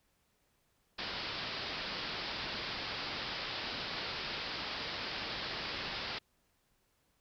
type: low-pass noise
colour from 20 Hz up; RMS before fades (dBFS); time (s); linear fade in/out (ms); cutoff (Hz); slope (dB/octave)
white; -40; 0.98-6.19; 10; 5100; 96
effects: pink hiss -75 dBFS RMS until 7.2 s